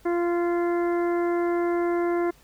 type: harmonic tone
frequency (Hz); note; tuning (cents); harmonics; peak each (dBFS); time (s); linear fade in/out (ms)
346.1; F4; -16; 1 / 2 / 3 / 4 / 5 / 6; -22 / -31 / -35 / -38 / -41 / -42; 0.05-2.31; 10
effects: added 50 Hz sine -57 dBFS peak until 2.43 s + pink hiss -57 dBFS RMS until 2.43 s